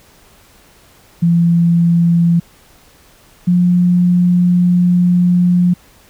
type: tone pair in turn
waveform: sine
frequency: 170 / 177.52 Hz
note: F3 / F3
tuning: -46 / +29 cents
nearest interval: minor second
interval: 75 cents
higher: second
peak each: -8 dBFS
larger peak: neither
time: 1.22-2.4 / 3.47-5.74 s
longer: second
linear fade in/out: 10 ms
effects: pink hiss -47 dBFS RMS until 6.09 s